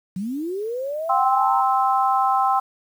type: linear sweep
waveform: sine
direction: up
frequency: 174.4 to 948 Hz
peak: -24 dBFS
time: 0.16-1.61 s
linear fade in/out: 5 ms
type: harmonic tone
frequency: 261.6 Hz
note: C4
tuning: in tune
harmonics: 3 / 4 / 5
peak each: -19 / -21 / -23 dBFS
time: 1.09-2.6 s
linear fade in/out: 10 ms
effects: 8-bit